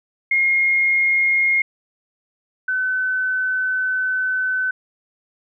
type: tone pair in turn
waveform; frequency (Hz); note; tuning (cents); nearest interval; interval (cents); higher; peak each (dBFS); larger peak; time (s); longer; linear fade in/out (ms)
sine; 2142 / 1514.6; C7 / F#6; +40 / +40; tritone; 600; first; -14 / -18; first; 0.31-1.62 / 2.68-4.71; second; 5
effects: none